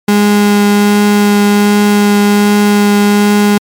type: tone with vibrato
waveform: 35% pulse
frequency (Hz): 205.6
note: G#3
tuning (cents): -17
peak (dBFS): -4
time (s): 0.08-3.58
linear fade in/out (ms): 5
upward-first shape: triangle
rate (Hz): 1.3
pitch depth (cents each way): 9
effects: MP3 96 kbps